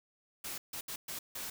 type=noise bursts at uneven times; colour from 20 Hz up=white; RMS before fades=-41 dBFS; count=5; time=0.44-0.58 / 0.73-0.81 / 0.88-0.96 / 1.08-1.19 / 1.35-1.5 s; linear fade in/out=5 ms; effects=none